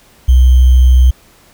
sine tone with sample-and-hold, 63.2 Hz, B1, 41 cents sharp, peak -3 dBFS, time 0.28-1.11 s, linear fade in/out 10 ms, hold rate 3150 Hz, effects pink hiss -46 dBFS RMS until 1.53 s

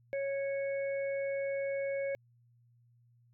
harmonic tone, 552 Hz, C#5, 7 cents flat, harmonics 1 / 3 / 4, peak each -32 / -48 / -44 dBFS, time 0.13-2.15 s, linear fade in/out 0 ms, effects added 119 Hz sine -63 dBFS peak until 3.33 s

